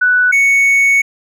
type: tone pair in turn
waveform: sine / triangle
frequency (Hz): 1485 / 2220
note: F#6 / C#7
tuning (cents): +6 / +2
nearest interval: perfect fifth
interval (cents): 696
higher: second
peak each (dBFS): -8 / -6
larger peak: second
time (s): 0.01-0.32 / 0.32-1.02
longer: second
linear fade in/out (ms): 10
effects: none